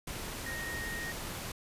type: tone in noise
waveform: sine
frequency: 1864 Hz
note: A#6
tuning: 1 cent flat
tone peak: -38 dBFS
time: 0.46-1.12 s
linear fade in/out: 5 ms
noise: pink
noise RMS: -40 dBFS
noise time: 0.07-1.52 s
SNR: -1 dB
effects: resampled to 32000 Hz